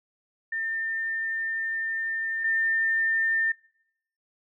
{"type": "tone pair in turn", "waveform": "sine", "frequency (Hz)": [1803, 1803], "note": ["A6", "A6"], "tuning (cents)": [42, 42], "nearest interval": "unison", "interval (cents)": 0, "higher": "neither", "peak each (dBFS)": [-27, -22], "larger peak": "second", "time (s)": [[0.52, 2.44], [2.44, 3.52]], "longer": "first", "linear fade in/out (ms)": 5, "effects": ["noise-tail reverb RT60 0.8 s tail -26 dB re dry"]}